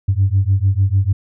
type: beating tone pair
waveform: sine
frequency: 94.1 / 100.8 Hz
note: F#2 / G2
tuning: +30 / +49 cents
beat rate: 6.7 Hz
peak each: -14 dBFS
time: 0.08-1.13 s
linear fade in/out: 10 ms
effects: tanh soft clip ceiling -6 dBFS